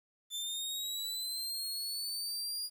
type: linear sweep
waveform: sawtooth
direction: up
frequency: 3520 to 4856 Hz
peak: -33 dBFS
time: 0.3-2.7 s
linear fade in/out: 50 ms
effects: 11-bit